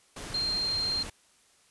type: tone in noise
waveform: sine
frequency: 4186 Hz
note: C8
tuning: in tune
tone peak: -27 dBFS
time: 0.34-1.03 s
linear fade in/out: 5 ms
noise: pink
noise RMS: -40 dBFS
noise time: 0.16-1.1 s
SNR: +10 dB
effects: white hiss -63 dBFS RMS until 1.7 s + resampled to 24000 Hz